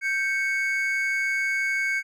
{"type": "tone pair together", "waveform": "triangle", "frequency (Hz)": [1567.7, 2217], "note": ["G6", "C#7"], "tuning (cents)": [0, 0], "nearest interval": "tritone", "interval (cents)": 600, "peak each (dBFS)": [-25, -23], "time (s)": [0.01, 2.03], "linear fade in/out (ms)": 50, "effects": []}